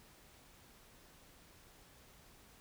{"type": "silence", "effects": ["pink hiss -62 dBFS RMS until 2.6 s"]}